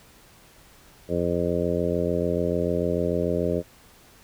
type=harmonic tone; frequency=86.8 Hz; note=F2; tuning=10 cents flat; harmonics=1 / 2 / 3 / 4 / 5 / 6 / 7; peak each=-32 / -29 / -31 / -30 / -28 / -29 / -30 dBFS; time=1.08-3.63 s; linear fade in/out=50 ms; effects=pink hiss -53 dBFS RMS until 4.23 s